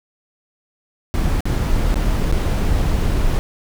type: noise with dropouts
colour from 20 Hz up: brown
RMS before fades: -17 dBFS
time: 1.14-3.39 s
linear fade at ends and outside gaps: 0 ms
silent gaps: 1.406-1.455 / 1.942-1.957 / 2.315-2.325 s
effects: none